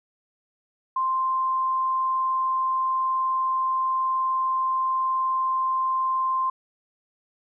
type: tone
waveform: sine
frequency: 1046.5 Hz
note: C6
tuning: in tune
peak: -21 dBFS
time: 0.96-6.5 s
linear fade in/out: 5 ms
effects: none